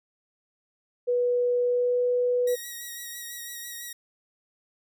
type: tone with pitch glide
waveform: sine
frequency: 489.3 to 492.4 Hz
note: B4 to B4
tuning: -16 to -5 cents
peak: -21 dBFS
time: 1.07-2.56 s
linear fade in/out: 20 ms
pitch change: +11 cents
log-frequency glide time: 1.61-2.01 s
type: tone with vibrato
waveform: 5% pulse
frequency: 1900 Hz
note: A#6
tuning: 33 cents sharp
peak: -26 dBFS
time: 2.47-3.93 s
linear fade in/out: 5 ms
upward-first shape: sine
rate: 6 Hz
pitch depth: 25 cents each way
effects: none